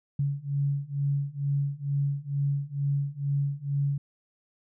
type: beating tone pair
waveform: sine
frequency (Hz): 140 / 142.2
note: C#3 / C#3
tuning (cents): +18 / +45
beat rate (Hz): 2.2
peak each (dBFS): -29 / -28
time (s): 0.19-3.98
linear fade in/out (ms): 5
effects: none